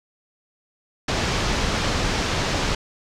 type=low-pass noise; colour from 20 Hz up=pink; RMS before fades=-23 dBFS; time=1.08-2.75 s; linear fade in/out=5 ms; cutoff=6300 Hz; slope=24 dB/octave; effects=none